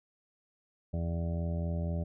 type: harmonic tone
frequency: 84.1 Hz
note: E2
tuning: 35 cents sharp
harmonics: 1 / 2 / 3 / 4 / 5 / 7 / 8 / 9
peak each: -32 / -35 / -46 / -49 / -48 / -43 / -52 / -56 dBFS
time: 0.93-2.04 s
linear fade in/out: 10 ms
effects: none